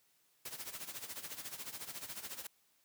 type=noise with tremolo; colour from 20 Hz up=white; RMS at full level=-43 dBFS; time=0.45-2.47 s; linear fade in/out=5 ms; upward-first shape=sine; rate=14 Hz; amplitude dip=75%; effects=white hiss -73 dBFS RMS until 2.84 s + high-pass 80 Hz 12 dB/octave